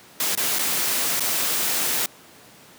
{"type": "noise with dropouts", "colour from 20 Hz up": "white", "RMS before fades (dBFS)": -23, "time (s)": [0.2, 2.06], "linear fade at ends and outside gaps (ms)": 2, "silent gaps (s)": [[0.352, 0.374], [0.587, 0.591], [1.197, 1.205]], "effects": ["pink hiss -48 dBFS RMS until 2.78 s", "high-pass 150 Hz 12 dB/octave"]}